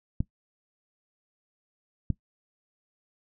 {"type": "clicks", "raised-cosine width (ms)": 5, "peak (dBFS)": -14, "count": 2, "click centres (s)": [0.205, 2.103], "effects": ["noise-tail reverb RT60 0.1 s tail -19 dB re dry"]}